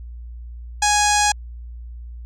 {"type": "tone with low-pass filter", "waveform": "sawtooth", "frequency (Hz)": 830.6, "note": "G#5", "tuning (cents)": 0, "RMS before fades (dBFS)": -17, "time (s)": [0.82, 1.32], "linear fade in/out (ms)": 5, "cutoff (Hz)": 7200, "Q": 4, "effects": ["added 59 Hz sine -32 dBFS peak until 2.25 s"]}